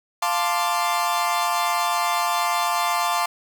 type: chord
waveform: 40% pulse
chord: D minor seventh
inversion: first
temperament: equal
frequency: 698.5 / 880 / 1046.5 / 1174.7 Hz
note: F5 / A5 / C6 / D6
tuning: 0 / 0 / 0 / 0 cents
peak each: -25 dBFS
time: 0.22-3.26 s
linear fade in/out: 5 ms
effects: none